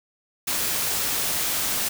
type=noise; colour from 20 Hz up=white; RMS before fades=-25 dBFS; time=0.47-1.89 s; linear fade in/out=10 ms; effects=none